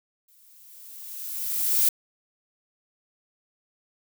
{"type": "noise with exponential growth", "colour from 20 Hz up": "violet", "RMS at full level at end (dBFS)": -19, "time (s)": [0.28, 1.89], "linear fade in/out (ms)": 5, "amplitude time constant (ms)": 350, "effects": []}